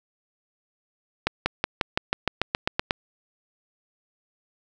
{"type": "accelerating click train", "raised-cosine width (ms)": 0.3, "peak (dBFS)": -5, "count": 12, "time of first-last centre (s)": [1.27, 2.909], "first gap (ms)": 190, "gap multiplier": 0.95, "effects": []}